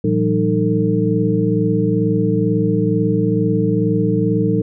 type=tone cluster; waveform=sine; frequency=114.5 / 170.6 / 192.8 / 305.9 / 449.6 Hz; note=A#2 / F3 / G3 / D#4 / A4; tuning=-31 / -40 / -28 / -29 / +37 cents; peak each=-20 dBFS; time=0.04-4.62 s; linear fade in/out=5 ms; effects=none